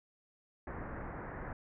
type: low-pass noise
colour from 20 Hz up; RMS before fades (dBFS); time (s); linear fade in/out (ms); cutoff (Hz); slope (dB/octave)
pink; -43; 0.67-1.53; 2; 1900; 48
effects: none